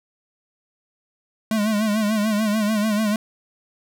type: tone with vibrato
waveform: square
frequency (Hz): 213.1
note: G#3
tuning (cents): +45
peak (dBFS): -19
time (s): 1.51-3.16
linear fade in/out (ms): 2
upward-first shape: sine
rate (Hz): 6.8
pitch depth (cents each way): 74
effects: none